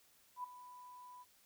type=tone with ADSR envelope; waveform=sine; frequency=992 Hz; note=B5; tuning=7 cents sharp; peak=-38 dBFS; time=0.36-1.25 s; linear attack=79 ms; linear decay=7 ms; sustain=-14 dB; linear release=34 ms; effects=white hiss -69 dBFS RMS until 1.45 s